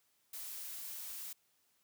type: noise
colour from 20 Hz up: blue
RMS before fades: -45 dBFS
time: 0.33-1.33 s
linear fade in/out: 5 ms
effects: white hiss -75 dBFS RMS until 1.83 s + high-pass 60 Hz 12 dB/octave